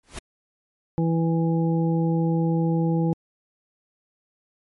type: noise with exponential growth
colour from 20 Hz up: pink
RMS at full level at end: -30 dBFS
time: 0.03-0.19 s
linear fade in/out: 5 ms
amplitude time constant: 34 ms
type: harmonic tone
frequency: 164.81 Hz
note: E3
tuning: in tune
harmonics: 1 / 2 / 3 / 5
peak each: -20 / -26 / -30 / -34 dBFS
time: 0.98-3.13 s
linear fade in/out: 0 ms
effects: MP3 48 kbps